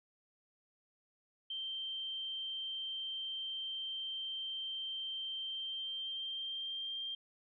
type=tone with pitch glide; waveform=sine; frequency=3136 to 3180 Hz; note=G7 to G7; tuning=0 to +24 cents; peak=-38 dBFS; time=1.5-7.15 s; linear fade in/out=5 ms; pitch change=+24 cents; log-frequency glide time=5.43-6.99 s; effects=none